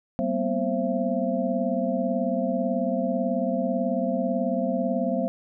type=tone cluster; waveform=sine; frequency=193.8 / 233.8 / 252 / 530 / 674 Hz; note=G3 / A#3 / B3 / C5 / E5; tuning=-20 / +5 / +35 / +22 / +38 cents; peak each=-29 dBFS; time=0.19-5.28 s; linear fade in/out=0 ms; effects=none

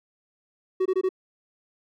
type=tone bursts; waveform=triangle; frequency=375 Hz; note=F#4; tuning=23 cents sharp; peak=-18 dBFS; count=4; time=0.8-1.091 s; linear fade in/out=10 ms; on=57 ms; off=21 ms; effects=none

